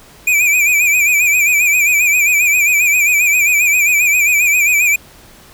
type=tone with vibrato; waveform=square; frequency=2400 Hz; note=D7; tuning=37 cents sharp; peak=-10 dBFS; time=0.27-4.96 s; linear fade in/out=5 ms; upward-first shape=sine; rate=7.5 Hz; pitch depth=82 cents each way; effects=pink hiss -42 dBFS RMS until 5.53 s